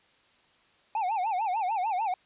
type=tone with vibrato; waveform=triangle; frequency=808 Hz; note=G#5; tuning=48 cents flat; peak=-24 dBFS; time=0.95-2.14 s; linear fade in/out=2 ms; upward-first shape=sine; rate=6.7 Hz; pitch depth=210 cents each way; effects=white hiss -63 dBFS RMS until 2.25 s + resampled to 8000 Hz